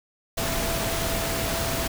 sine tone in noise, 666 Hz, E5, 18 cents sharp, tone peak -32 dBFS, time 0.37-1.88 s, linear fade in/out 10 ms, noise pink, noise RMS -27 dBFS, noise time 0.37-1.88 s, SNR -8 dB, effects none

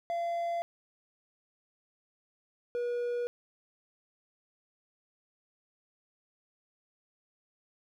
triangle tone pair in turn, 684 / 482.3 Hz, F5 / B4, -36 / -41 cents, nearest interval tritone, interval 605 cents, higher first, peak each -28 dBFS, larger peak neither, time 0.1-0.62 / 2.75-3.27 s, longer neither, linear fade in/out 0 ms, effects none

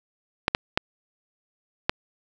clicks, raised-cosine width 0.3 ms, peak -3 dBFS, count 4, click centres 0.481 / 0.549 / 0.775 / 1.895 s, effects none

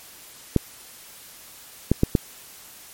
clicks, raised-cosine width 3 ms, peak -3 dBFS, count 4, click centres 0.563 / 1.916 / 2.034 / 2.152 s, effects white hiss -45 dBFS RMS until 2.93 s + MP3 64 kbps

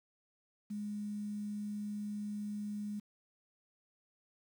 sine tone with quantisation, 207.7 Hz, G#3, in tune, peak -37 dBFS, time 0.7-3 s, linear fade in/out 10 ms, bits 10, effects none

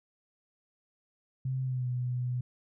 sine tone with pitch glide, 130.81 to 124.4 Hz, C3 to B2, 0 to +13 cents, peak -29 dBFS, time 1.45-2.41 s, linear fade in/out 5 ms, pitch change -87 cents, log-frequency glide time 1.63-1.88 s, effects none

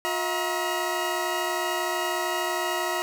20% pulse tone cluster, 357 / 645 / 951 Hz, F4 / E5 / A#5, +38 / -38 / +34 cents, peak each -25 dBFS, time 0.05-3.02 s, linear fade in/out 0 ms, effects none

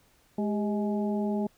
harmonic tone with a mistuned harmonic, 210 Hz, G#3, 19 cents sharp, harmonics 1 / 2 / 3 / 4, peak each -27 / -33 / -37 / -39 dBFS, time 0.38-1.47 s, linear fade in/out 5 ms, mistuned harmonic 2, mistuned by -84 cents, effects pink hiss -64 dBFS RMS until 1.57 s

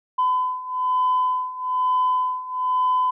sine beating tone pair, 1010 / 1011.1 Hz, B5 / B5, +39 / +40 cents, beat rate 1.1 Hz, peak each -23 / -20 dBFS, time 0.18-3.11 s, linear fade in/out 10 ms, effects tanh soft clip ceiling -13 dBFS

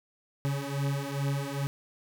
40% pulse beating tone pair, 138.59 / 140.99 Hz, C#3 / C#3, 0 / +30 cents, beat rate 2.4 Hz, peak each -31 dBFS, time 0.45-1.67 s, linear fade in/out 0 ms, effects none

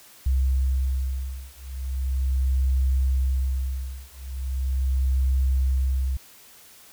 sine beating tone pair, 65.41 / 65.8 Hz, C2 / C2, 0 / +10 cents, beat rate 0.39 Hz, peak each -24 dBFS, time 0.26-6.17 s, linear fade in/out 5 ms, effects white hiss -50 dBFS RMS until 6.92 s

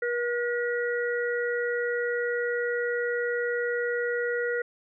harmonic tone, 480 Hz, B4, 49 cents flat, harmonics 1 / 3 / 4, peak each -27 / -32 / -33 dBFS, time 0.02-4.62 s, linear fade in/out 5 ms, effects none

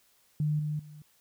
sine tone with level steps, 150.8 Hz, D3, 46 cents sharp, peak -25 / -29 / -45 dBFS, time 0.4-1.02 s, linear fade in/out 2 ms, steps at 0.59 / 0.79 s, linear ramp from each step 5 ms, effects white hiss -66 dBFS RMS until 1.2 s

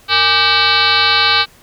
sine tone with frequency modulation, 2649 Hz, E7, 8 cents sharp, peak -9 dBFS, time 0.08-1.46 s, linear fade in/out 50 ms, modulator 365 Hz, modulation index 4.8, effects pink hiss -46 dBFS RMS until 1.62 s

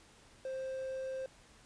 triangle tone with quantisation, 526 Hz, C5, 9 cents sharp, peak -35 dBFS, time 0.45-1.26 s, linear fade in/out 2 ms, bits 10, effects pink hiss -61 dBFS RMS until 1.65 s + resampled to 22050 Hz

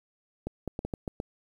clicks, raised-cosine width 2 ms, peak -19 dBFS, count 7, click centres 0.47 / 0.677 / 0.791 / 0.85 / 0.938 / 1.078 / 1.201 s, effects 9-bit

